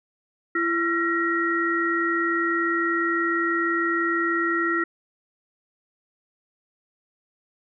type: tone cluster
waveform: sine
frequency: 336.7 / 1363 / 1893 Hz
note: E4 / F6 / A#6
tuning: +37 / -43 / +26 cents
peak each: -25 dBFS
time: 0.55-4.84 s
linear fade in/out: 5 ms
effects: none